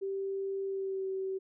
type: tone with pitch glide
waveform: sine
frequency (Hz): 390 to 382.2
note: G4 to G4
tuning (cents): -9 to -44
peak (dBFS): -32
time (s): 0.01-1.39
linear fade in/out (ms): 20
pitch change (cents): -35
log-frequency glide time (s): 0.65-1.07
effects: none